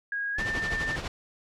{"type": "tone with pitch glide", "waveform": "sine", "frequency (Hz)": [1641, 1789.5], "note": ["G#6", "A6"], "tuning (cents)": [-21, 29], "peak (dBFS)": -28, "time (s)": [0.12, 0.96], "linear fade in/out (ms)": 2, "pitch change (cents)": 150, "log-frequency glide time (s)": [0.34, 0.41]}
{"type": "noise with tremolo", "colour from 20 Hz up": "pink", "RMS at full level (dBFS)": -31, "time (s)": [0.38, 1.08], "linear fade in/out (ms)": 5, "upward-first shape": "sine", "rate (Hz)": 12, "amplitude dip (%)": 60}
{"effects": ["low-pass 5000 Hz 12 dB/octave"]}